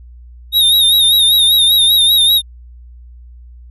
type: tone with vibrato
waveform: square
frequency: 3729 Hz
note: A#7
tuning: in tune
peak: -8 dBFS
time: 0.52-2.42 s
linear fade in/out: 50 ms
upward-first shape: sine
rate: 5.1 Hz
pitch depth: 64 cents each way
effects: added 60 Hz sine -34 dBFS peak until 3.7 s